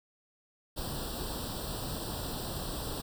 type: noise with comb filter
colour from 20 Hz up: pink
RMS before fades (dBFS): -37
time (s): 0.76-3.02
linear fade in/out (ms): 20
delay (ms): 0.23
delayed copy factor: +0.9
effects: none